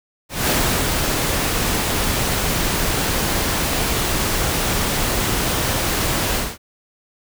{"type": "noise with ADSR envelope", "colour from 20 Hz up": "pink", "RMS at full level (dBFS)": -17, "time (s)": [0.29, 6.58], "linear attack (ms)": 190, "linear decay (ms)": 390, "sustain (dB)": -3, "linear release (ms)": 220, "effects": []}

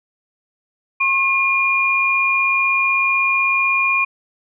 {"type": "tone pair together", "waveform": "sine", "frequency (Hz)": [1078, 2420], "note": ["C#6", "D#7"], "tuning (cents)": [-49, -49], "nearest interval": "octave + major second", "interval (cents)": 1400, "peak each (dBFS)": [-20, -15], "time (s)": [1, 4.05], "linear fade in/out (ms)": 10, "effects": []}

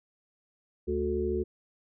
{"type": "harmonic tone", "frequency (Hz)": 73.42, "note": "D2", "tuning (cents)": 0, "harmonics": [1, 3, 5, 6], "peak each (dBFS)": [-34, -36, -29, -34], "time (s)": [0.87, 1.44], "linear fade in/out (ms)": 20, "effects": []}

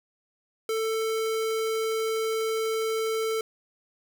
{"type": "tone", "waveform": "square", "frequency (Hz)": 443.9, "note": "A4", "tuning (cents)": 15, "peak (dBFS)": -26, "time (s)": [0.69, 3.41], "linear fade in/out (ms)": 2, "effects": []}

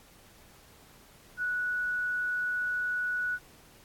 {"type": "tone", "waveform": "sine", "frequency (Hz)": 1472, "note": "F#6", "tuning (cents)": -9, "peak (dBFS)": -28, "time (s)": [1.37, 3.39], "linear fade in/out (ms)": 50, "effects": ["pink hiss -57 dBFS RMS until 3.84 s", "AAC 64 kbps"]}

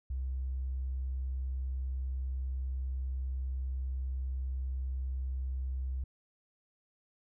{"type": "tone with tanh clipping", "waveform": "triangle", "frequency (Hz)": 65, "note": "C2", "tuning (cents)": -11, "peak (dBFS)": -32, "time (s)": [0.1, 6.04], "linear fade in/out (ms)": 5, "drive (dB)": 3, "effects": []}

